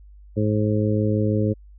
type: harmonic tone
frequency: 106.2 Hz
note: G#2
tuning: 39 cents sharp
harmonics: 1 / 2 / 3 / 4 / 5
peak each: -21 / -24 / -26 / -27 / -28 dBFS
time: 0.36-1.54 s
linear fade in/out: 20 ms
effects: added 50 Hz sine -43 dBFS peak until 1.78 s